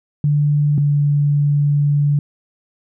sine tone pair in turn, 146.83 / 144.98 Hz, D3 / D3, 0 / -22 cents, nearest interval unison, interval 22 cents, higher first, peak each -12 dBFS, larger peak neither, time 0.24-0.78 / 0.78-2.19 s, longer second, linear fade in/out 2 ms, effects none

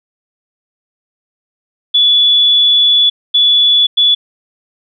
sine tone bursts at uneven times, 3432 Hz, A7, 44 cents flat, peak -6 dBFS, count 3, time 1.94-3.1 / 3.34-3.87 / 3.97-4.15 s, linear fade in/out 10 ms, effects none

